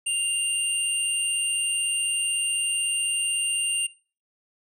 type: tone pair together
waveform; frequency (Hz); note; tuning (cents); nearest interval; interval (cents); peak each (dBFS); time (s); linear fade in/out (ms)
sine; 2794 / 8870; F7 / C#9; 0 / 0; octave + minor sixth; 2000; -25 / -25; 0.06-3.87; 10
effects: noise-tail reverb RT60 0.4 s tail -22 dB re dry + tanh soft clip ceiling -16 dBFS